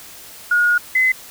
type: tone pair in turn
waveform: sine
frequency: 1440 / 2036 Hz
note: F#6 / C7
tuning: -47 / -48 cents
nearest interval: tritone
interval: 599 cents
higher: second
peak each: -12 dBFS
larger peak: neither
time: 0.51-0.78 / 0.95-1.12 s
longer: first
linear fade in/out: 5 ms
effects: white hiss -39 dBFS RMS until 1.3 s